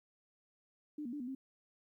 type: tone with pitch steps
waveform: sine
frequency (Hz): 299.2 / 238.5 / 293 / 245.6 / 266.1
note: D4 / A#3 / D4 / B3 / C4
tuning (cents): +32 / +40 / -4 / -9 / +29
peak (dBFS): -39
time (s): 0.98-1.35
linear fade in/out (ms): 5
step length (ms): 74
effects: 13-bit